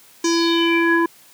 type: tone with low-pass filter sweep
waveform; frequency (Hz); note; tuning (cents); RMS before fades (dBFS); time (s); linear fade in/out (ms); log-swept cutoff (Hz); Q
square; 335.2; E4; +29; -17; 0.24-1.06; 5; 6400 to 1300; 5.6
effects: white hiss -49 dBFS RMS until 1.33 s + high-pass 100 Hz 12 dB/octave